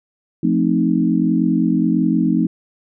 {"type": "chord", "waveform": "sine", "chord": "F dominant seventh", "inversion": "none", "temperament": "equal", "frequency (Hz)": [174.61, 220, 261.6, 311.1], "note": ["F3", "A3", "C4", "Eb4"], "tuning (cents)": [0, 0, 0, 0], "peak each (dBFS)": -19, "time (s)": [0.43, 2.47], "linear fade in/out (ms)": 5, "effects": []}